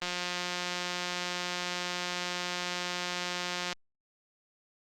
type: click train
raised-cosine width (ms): 0.2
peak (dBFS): -16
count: 661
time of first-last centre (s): 0.02-3.728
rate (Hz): 178
effects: Opus 32 kbps